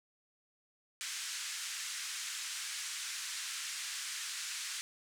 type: band-pass noise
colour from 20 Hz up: white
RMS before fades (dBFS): -41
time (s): 1.01-4.81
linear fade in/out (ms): 0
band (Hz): 1400 to 8500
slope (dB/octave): 24
effects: none